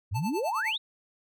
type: exponential sweep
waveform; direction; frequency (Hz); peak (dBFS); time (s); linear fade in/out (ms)
sine; up; 87.31 to 3944; -27; 0.11-0.78; 20
type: tone with tremolo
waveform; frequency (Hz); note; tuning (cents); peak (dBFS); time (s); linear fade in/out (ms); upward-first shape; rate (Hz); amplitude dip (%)
square; 880; A5; 0; -31; 0.14-0.76; 20; sine; 9.7; 90
effects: none